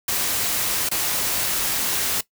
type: noise with dropouts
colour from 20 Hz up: white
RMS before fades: -23 dBFS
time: 0.08-2.21 s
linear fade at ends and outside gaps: 5 ms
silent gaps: 0.89-0.913 s
effects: noise-tail reverb RT60 0.1 s tail -18 dB re dry